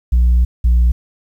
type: tone pair in turn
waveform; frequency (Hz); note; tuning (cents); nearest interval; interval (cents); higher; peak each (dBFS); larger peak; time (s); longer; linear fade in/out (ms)
sine; 60.5 / 59.84; B1 / A#1; -35 / +46; unison; 19; first; -6; neither; 0.12-0.45 / 0.64-0.92; first; 10
effects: tanh soft clip ceiling -7 dBFS + 8-bit